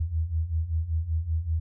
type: beating tone pair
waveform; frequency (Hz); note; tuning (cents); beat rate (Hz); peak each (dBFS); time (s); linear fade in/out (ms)
sine; 77.8 / 83; D#2 / E2; 0 / +12; 5.2; -30 / -26; 0-1.6; 10
effects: none